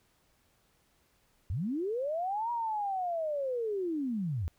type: linear two-way sweep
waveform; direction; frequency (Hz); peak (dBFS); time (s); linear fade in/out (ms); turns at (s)
sine; up then down; 72.1 to 961 to 72.1; -30; 1.5-4.48; 0; 2.51
effects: pink hiss -70 dBFS RMS until 4.58 s